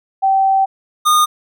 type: tone pair in turn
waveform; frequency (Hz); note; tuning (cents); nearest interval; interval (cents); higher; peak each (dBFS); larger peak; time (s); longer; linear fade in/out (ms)
sine / square; 774 / 1224.8; G5 / D#6; -22 / -28; minor sixth; 794; second; -10; neither; 0.22-0.66 / 1.05-1.26; first; 20
effects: none